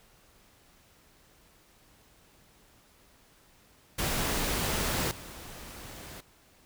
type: noise with level steps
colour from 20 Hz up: pink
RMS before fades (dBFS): -30 / -45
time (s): 3.98-6.21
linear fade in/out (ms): 10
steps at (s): 5.11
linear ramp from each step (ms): 2
effects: pink hiss -61 dBFS RMS until 6.65 s